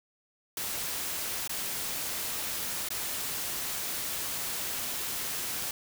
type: noise with dropouts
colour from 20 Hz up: white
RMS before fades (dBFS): -34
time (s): 0.57-5.71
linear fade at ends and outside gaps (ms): 2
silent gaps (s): 1.476-1.494 / 2.887-2.904
effects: none